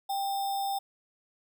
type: tone with sample-and-hold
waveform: sine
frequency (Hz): 790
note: G5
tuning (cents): +13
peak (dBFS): -28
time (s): 0.09-0.79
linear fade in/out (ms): 10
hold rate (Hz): 4410
effects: none